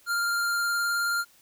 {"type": "tone with vibrato", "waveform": "square", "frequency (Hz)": 1396.9, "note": "F6", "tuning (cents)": 0, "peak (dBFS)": -25, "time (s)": [0.06, 1.25], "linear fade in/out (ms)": 50, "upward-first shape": "sine", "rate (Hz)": 19, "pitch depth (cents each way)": 12, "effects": ["white hiss -59 dBFS RMS until 1.41 s"]}